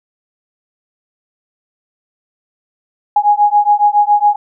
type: beating tone pair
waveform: sine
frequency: 825 / 832.2 Hz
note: G#5 / G#5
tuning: -12 / +3 cents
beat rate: 7.2 Hz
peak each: -11 dBFS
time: 3.16-4.36 s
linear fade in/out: 5 ms
effects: none